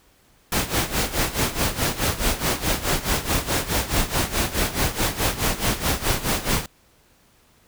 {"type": "noise with tremolo", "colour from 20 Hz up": "pink", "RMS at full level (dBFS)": -20, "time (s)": [0.52, 6.66], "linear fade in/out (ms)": 2, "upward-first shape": "sine", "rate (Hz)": 4.7, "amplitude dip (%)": 80, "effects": ["pink hiss -58 dBFS RMS until 7.67 s"]}